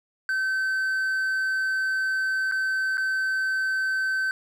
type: tone with dropouts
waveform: triangle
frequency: 1539 Hz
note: G6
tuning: 32 cents flat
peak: -21 dBFS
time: 0.29-4.31 s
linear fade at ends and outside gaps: 1 ms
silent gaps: 2.514-2.521 / 2.972-2.979 s
effects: none